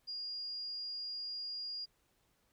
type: tone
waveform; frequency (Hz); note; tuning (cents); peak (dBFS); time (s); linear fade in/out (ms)
sine; 4838; D#8; -49; -39; 0.07-1.86; 20
effects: pink hiss -75 dBFS RMS until 2.52 s